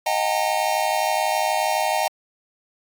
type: tone cluster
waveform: square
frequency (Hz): 625 / 732 / 804 / 911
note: D#5 / F#5 / G5 / A#5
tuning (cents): +8 / -19 / +44 / -40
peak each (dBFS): -26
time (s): 0.06-2.08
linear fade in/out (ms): 5
effects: AAC 64 kbps